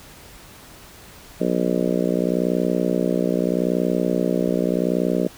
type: harmonic tone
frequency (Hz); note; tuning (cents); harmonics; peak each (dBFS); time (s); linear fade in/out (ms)
60.8; B1; -26; 3 / 4 / 5 / 6 / 7 / 8 / 9 / 10; -24 / -25 / -26 / -27 / -27 / -28 / -29 / -29; 1.4-5.28; 10
effects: pink hiss -44 dBFS RMS until 5.37 s